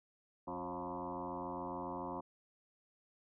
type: tone with frequency modulation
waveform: sine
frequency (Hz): 622.3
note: D#5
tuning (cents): 0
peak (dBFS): -39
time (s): 0.47-2.21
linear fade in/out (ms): 10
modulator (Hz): 87.2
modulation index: 5.1
effects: none